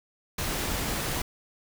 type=noise; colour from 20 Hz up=pink; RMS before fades=-30 dBFS; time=0.38-1.22 s; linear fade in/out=5 ms; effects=none